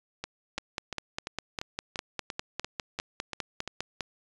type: two click trains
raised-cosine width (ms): 0.2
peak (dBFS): -14 / -17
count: 18 / 11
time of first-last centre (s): 0.58-4.007 / 0.24-3.676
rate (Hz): 4.96 / 2.91
effects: resampled to 22050 Hz